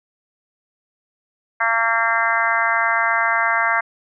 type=harmonic tone; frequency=228.4 Hz; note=A#3; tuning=35 cents flat; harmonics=3 / 4 / 5 / 6 / 7 / 8 / 9; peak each=-25 / -24 / -23 / -24 / -21 / -25 / -24 dBFS; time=1.6-3.81 s; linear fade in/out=10 ms; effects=none